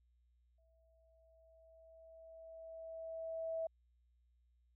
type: tone with exponential growth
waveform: sine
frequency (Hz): 652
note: E5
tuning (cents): -19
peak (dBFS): -36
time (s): 0.58-3.67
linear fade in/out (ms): 5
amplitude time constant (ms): 670
effects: added 60 Hz sine -70 dBFS peak until 4.75 s